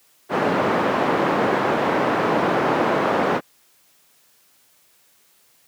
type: band-pass noise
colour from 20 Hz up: pink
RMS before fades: -20 dBFS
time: 0.29-3.41 s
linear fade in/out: 50 ms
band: 260 to 1300 Hz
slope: 12 dB/octave
effects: white hiss -58 dBFS RMS until 5.67 s + high-pass 100 Hz 12 dB/octave